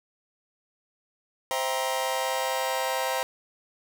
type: chord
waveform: sawtooth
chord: C dominant seventh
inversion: none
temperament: just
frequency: 523.3 / 654.1 / 784.9 / 941.9 Hz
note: C5 / E5 / G5 / Bb5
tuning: 0 / -14 / +2 / +18 cents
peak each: -26 / -30 / -28 / -27 dBFS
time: 1.51-3.23 s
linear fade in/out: 0 ms
effects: none